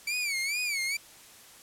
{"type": "tone with vibrato", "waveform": "sawtooth", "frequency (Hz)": 2294, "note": "D7", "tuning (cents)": -41, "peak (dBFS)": -25, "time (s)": [0.07, 0.97], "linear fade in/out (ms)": 5, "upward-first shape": "sine", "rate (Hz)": 2.3, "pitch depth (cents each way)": 140, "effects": ["white hiss -52 dBFS RMS until 1.62 s", "low-pass 12000 Hz 12 dB/octave"]}